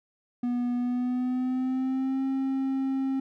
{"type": "tone with pitch glide", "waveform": "triangle", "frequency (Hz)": [243.8, 267.4], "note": ["B3", "C4"], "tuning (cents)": [-22, 38], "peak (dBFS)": -23, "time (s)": [0.43, 3.2], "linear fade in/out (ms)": 5, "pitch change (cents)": 160, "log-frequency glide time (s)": [0.75, 2.24], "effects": []}